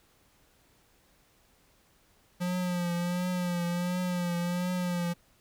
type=tone with vibrato; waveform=square; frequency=177.1 Hz; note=F3; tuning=24 cents sharp; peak=-29 dBFS; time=2.4-5.14 s; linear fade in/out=20 ms; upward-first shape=triangle; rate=1.4 Hz; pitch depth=48 cents each way; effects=pink hiss -65 dBFS RMS until 5.4 s